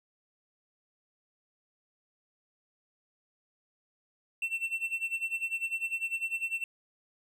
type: tone with tremolo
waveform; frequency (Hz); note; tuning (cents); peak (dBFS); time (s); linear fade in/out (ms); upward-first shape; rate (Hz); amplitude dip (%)
triangle; 2696; E7; +38; -26; 4.42-6.64; 2; sine; 10; 85
effects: none